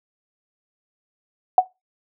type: tone with exponential decay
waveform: sine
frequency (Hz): 740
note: F#5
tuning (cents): 0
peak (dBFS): -5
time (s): 1.58-1.66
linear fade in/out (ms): 2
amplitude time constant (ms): 16
effects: noise-tail reverb RT60 0.2 s tail -18 dB re dry